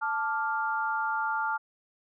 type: chord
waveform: sine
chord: D minor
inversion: second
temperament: equal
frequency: 880 / 1174.7 / 1396.9 Hz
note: A5 / D6 / F6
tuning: 0 / 0 / 0 cents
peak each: -30 / -35 / -30 dBFS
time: 0.01-1.58 s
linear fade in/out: 20 ms
effects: none